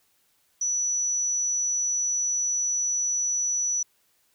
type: tone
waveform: sine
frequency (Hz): 5920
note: F#8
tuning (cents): 0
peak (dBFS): -23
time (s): 0.61-3.83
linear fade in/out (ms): 5
effects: white hiss -67 dBFS RMS until 4.34 s